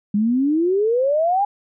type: exponential sweep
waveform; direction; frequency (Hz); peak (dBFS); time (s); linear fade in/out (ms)
sine; up; 200 to 830.6; -15; 0.14-1.45; 5
effects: none